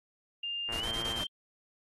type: tone with pitch glide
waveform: sine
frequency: 2805 to 3149 Hz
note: F7 to G7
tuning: +7 to +7 cents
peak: -33 dBFS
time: 0.43-1.27 s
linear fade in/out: 5 ms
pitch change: +200 cents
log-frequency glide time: 0.77-0.87 s
type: click train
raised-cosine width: 0.5 ms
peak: -28 dBFS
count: 60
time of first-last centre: 0.69-1.208 s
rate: 114 Hz
type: noise bursts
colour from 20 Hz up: pink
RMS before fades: -40 dBFS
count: 5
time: 0.72-1.24 s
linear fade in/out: 5 ms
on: 84 ms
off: 25 ms
effects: AAC 32 kbps